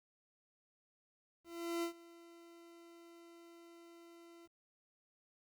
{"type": "tone with ADSR envelope", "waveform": "40% pulse", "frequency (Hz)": 338.8, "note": "E4", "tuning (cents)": 48, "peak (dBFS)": -34, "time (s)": [1.44, 4.48], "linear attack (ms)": 390, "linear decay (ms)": 97, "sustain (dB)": -22, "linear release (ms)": 27, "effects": ["12-bit"]}